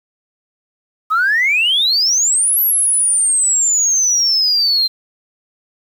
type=exponential two-way sweep; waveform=sine; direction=up then down; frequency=1238 to 11840 to 4116 Hz; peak=-10 dBFS; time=1.1-4.88 s; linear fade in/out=20 ms; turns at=2.6 s; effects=tanh soft clip ceiling -8 dBFS + 7-bit